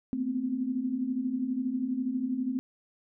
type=tone cluster; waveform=sine; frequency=225.6 / 247.8 / 260.1 Hz; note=A3 / B3 / C4; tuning=+44 / +6 / -10 cents; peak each=-36 / -36 / -29 dBFS; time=0.13-2.59 s; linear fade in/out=0 ms; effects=none